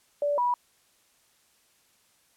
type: tone pair in turn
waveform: sine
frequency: 580 / 975.4 Hz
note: D5 / B5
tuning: -22 / -22 cents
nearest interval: major sixth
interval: 900 cents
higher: second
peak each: -23 / -22 dBFS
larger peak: second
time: 0.22-0.38 / 0.38-0.54 s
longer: neither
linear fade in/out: 2 ms
effects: white hiss -65 dBFS RMS until 2.36 s + low-pass 12000 Hz 12 dB/octave